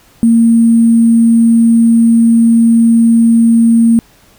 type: tone with sample-and-hold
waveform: sine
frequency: 230.2 Hz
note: A#3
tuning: 22 cents flat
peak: -4 dBFS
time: 0.23-3.99 s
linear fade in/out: 0 ms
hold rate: 8820 Hz
effects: pink hiss -46 dBFS RMS until 4.38 s